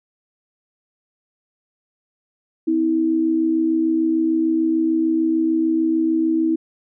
sine tone pair together, 256.4 / 323.1 Hz, C4 / E4, -35 / -35 cents, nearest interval major third, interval 400 cents, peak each -24 / -16 dBFS, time 2.67-6.56 s, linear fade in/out 10 ms, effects none

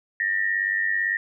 sine tone pair together, 1797 / 1894.9 Hz, A6 / A#6, +36 / +28 cents, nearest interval minor second, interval 92 cents, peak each -24 dBFS, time 0.2-1.17 s, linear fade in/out 2 ms, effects none

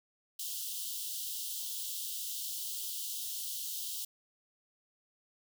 white high-pass noise, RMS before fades -39 dBFS, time 0.39-4.05 s, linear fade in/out 5 ms, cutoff 2900 Hz, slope 96 dB/octave, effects none

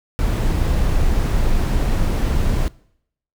brown noise, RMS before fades -17 dBFS, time 0.19-2.68 s, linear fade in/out 0 ms, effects noise-tail reverb RT60 0.7 s tail -22 dB re dry

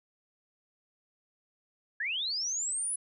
sine linear sweep, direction up, 1627 to 10230 Hz, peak -30 dBFS, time 2-2.96 s, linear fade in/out 5 ms, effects none

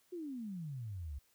sine exponential sweep, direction down, 370 to 65.41 Hz, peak -40 dBFS, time 0.12-1.19 s, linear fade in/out 10 ms, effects white hiss -72 dBFS RMS until 1.34 s

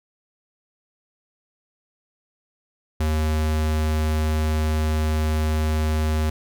square tone, 77.6 Hz, D#2, 4 cents flat, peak -20 dBFS, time 3-6.3 s, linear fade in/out 5 ms, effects none

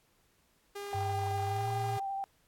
sawtooth tone, 404 Hz, G#4, 48 cents flat, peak -35 dBFS, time 0.75-2 s, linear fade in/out 10 ms
sine tone with vibrato, 784 Hz, G5, in tune, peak -33 dBFS, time 0.93-2.24 s, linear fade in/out 0 ms, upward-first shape sine, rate 12 Hz, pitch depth 16 cents each way
sine tone with pitch glide, 100 to 113.55 Hz, G2 to A#2, +35 to -45 cents, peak -34 dBFS, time 0.94-1.98 s, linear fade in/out 10 ms, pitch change +220 cents, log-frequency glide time 1.45-1.69 s
effects pink hiss -70 dBFS RMS until 2.47 s + AAC 64 kbps

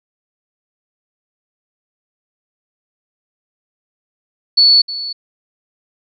sine tone with echo, 4435 Hz, C#8, in tune, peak -6 dBFS, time 4.57-4.82 s, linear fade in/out 10 ms, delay 310 ms, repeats 1, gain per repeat -15 dB, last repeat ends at 5.13 s, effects none

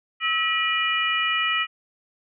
sine tone cluster, 1299 / 1931 / 2419 / 2931 Hz, E6 / B6 / D#7 / F#7, -26 / -39 / -49 / -17 cents, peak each -26 dBFS, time 0.2-1.67 s, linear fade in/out 50 ms, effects none

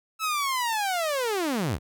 sawtooth linear sweep, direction down, 1318.5 to 51.4 Hz, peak -21 dBFS, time 0.19-1.79 s, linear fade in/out 50 ms, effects none

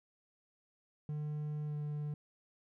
triangle tone with pitch glide, 150 to 148.45 Hz, D3 to D3, +37 to +19 cents, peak -34 dBFS, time 1.09-2.14 s, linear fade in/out 2 ms, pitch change -18 cents, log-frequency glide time 1.67-1.75 s, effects none

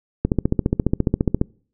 click train, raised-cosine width 3 ms, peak -4 dBFS, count 18, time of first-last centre 0.25-1.414 s, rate 14.6 Hz, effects noise-tail reverb RT60 0.5 s tail -26 dB re dry

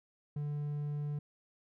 triangle tone, 146.83 Hz, D3, in tune, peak -32 dBFS, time 0.36-1.19 s, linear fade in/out 5 ms, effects none

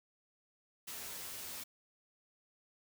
white noise with comb filter, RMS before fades -45 dBFS, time 0.87-1.64 s, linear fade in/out 10 ms, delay 12 ms, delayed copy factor +0.7, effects none

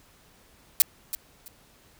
blue noise with echo, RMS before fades -17 dBFS, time 0.8-0.82 s, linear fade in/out 0 ms, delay 330 ms, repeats 2, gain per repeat -13 dB, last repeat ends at 1.48 s, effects pink hiss -58 dBFS RMS until 1.99 s

